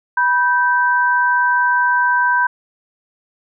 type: tone pair together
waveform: sine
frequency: 979.6 / 1555 Hz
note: B5 / G6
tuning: -14 / -14 cents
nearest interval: minor sixth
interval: 800 cents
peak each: -15 dBFS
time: 0.17-2.47 s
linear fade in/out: 5 ms
effects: none